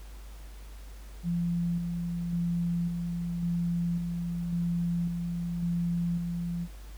sine tone with tremolo, 172 Hz, F3, 26 cents flat, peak -26 dBFS, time 1.23-6.68 s, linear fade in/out 50 ms, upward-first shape square, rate 0.91 Hz, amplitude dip 35%, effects added 50 Hz sine -42 dBFS peak until 6.97 s + pink hiss -55 dBFS RMS until 6.97 s

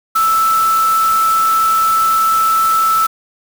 sine tone in noise, 1319 Hz, E6, 1 cent sharp, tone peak -10 dBFS, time 0.15-3.07 s, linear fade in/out 10 ms, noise white, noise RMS -25 dBFS, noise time 0.15-3.07 s, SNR +12 dB, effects none

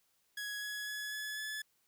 sawtooth tone with pitch steps, 1670 / 1682.6 / 1695.3 / 1708 / 1720.9 Hz, G#6 / G#6 / G#6 / G#6 / A6, +9 / +22 / +35 / +48 / -39 cents, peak -35 dBFS, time 0.37-1.62 s, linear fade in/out 5 ms, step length 250 ms, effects white hiss -75 dBFS RMS until 1.87 s

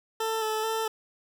20% pulse tone with vibrato, 440 Hz, A4, in tune, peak -22 dBFS, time 0.2-0.88 s, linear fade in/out 5 ms, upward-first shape square, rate 2.3 Hz, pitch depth 19 cents each way, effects none

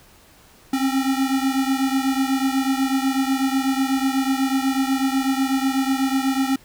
square beating tone pair, 264.9 / 273 Hz, C4 / C#4, +22 / -26 cents, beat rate 8.1 Hz, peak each -21 / -24 dBFS, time 0.73-6.56 s, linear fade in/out 5 ms, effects pink hiss -51 dBFS RMS until 6.64 s

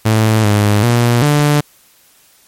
sawtooth tone with pitch steps, 109.9 / 103.8 / 119.5 / 147.2 Hz, A2 / G#2 / A#2 / D3, -2 / 0 / +43 / +4 cents, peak -5 dBFS, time 0.05-1.61 s, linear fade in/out 10 ms, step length 390 ms, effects white hiss -49 dBFS RMS until 2.47 s + MP3 64 kbps

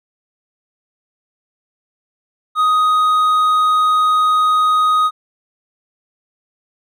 triangle tone with hard clipping, 1250 Hz, D#6, 8 cents sharp, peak -12 dBFS, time 2.55-5.11 s, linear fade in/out 50 ms, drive 7 dB, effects none

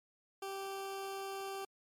20% pulse tone, 390 Hz, G4, 9 cents flat, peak -35 dBFS, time 0.42-1.65 s, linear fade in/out 5 ms, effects MP3 64 kbps

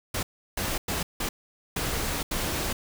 pink noise bursts at uneven times, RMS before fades -29 dBFS, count 6, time 0.14-0.23 / 0.57-0.78 / 0.88-1.03 / 1.2-1.29 / 1.76-2.23 / 2.31-2.73 s, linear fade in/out 5 ms, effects none

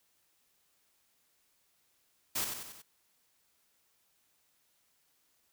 white noise with echo, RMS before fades -33 dBFS, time 2.35-2.45 s, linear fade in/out 10 ms, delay 93 ms, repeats 4, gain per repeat -5 dB, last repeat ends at 2.822 s, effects white hiss -73 dBFS RMS until 5.52 s

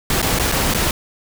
pink noise with dropouts, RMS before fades -18 dBFS, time 0.1-0.91 s, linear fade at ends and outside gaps 2 ms, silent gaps 0.218-0.226 / 0.389-0.396 / 0.517-0.521 / 0.739-0.746 s, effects none

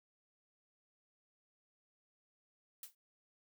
blue noise with exponential decay, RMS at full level -44 dBFS, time 2.83-2.95 s, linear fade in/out 2 ms, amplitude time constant 26 ms, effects none

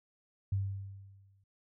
sine tone with exponential decay, 98 Hz, G2, in tune, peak -27 dBFS, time 0.52-1.44 s, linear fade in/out 5 ms, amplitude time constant 200 ms, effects none

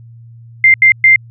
sine tone bursts at uneven times, 2093 Hz, C7, in tune, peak -3 dBFS, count 3, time 0.64-0.74 / 0.82-0.92 / 1.04-1.16 s, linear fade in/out 2 ms, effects added 116 Hz sine -34 dBFS peak until 1.3 s

